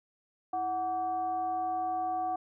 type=tone with frequency modulation; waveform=sine; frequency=740 Hz; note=F#5; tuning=in tune; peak=-29 dBFS; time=0.53-2.36 s; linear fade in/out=5 ms; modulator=412 Hz; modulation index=0.46; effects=none